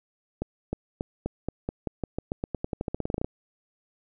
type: accelerating click train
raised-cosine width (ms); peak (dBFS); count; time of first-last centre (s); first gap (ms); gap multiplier
2; -15; 24; 0.42-3.245; 310; 0.9
effects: none